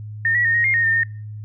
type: tone with pitch steps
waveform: sine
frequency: 1825 / 1930 / 1838 / 1876 / 2123 / 1855 / 1809 / 1833 Hz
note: A#6 / B6 / A#6 / A#6 / C7 / A#6 / A6 / A#6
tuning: -37 / -40 / -25 / +11 / +25 / -9 / +48 / -30 cents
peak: -15 dBFS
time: 0.25-1.034 s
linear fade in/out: 2 ms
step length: 98 ms
effects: noise-tail reverb RT60 0.5 s tail -25 dB re dry + added 106 Hz sine -30 dBFS peak until 1.44 s